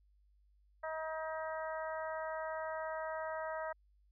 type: harmonic tone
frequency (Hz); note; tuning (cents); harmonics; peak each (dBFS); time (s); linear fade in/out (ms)
317.2; D#4; +33; 2 / 3 / 4 / 5 / 6; -40 / -44 / -46 / -48 / -50; 0.83-3.73; 10
effects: added 50 Hz sine -66 dBFS peak until 4.11 s